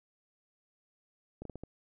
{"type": "slowing click train", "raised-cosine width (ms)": 2, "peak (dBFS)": -29, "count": 5, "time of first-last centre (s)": [1.42, 1.636], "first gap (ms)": 33, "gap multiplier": 1.34, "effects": []}